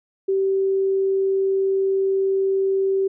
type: tone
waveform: sine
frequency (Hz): 386.9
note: G4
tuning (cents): -23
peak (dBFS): -17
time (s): 0.28-3.08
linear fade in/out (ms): 10
effects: none